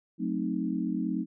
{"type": "chord", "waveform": "sine", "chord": "F# diminished seventh", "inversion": "none", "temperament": "equal with one note detuned", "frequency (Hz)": [183.72, 220, 261.6, 311.1], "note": ["F#3", "A3", "C4", "Eb4"], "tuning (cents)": [-12, 0, 0, 0], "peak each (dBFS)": -33, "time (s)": [0.18, 1.26], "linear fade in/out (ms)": 50, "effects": []}